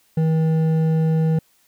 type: tone with hard clipping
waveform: triangle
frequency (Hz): 160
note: D#3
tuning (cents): +49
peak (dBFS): -17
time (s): 0.17-1.39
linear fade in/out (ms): 5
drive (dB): 11
effects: white hiss -60 dBFS RMS until 1.67 s